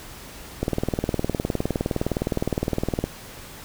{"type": "click train", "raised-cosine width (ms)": 2, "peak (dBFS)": -9, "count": 48, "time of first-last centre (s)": [0.63, 3.04], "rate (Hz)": 19.5, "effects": ["pink hiss -41 dBFS RMS until 3.64 s"]}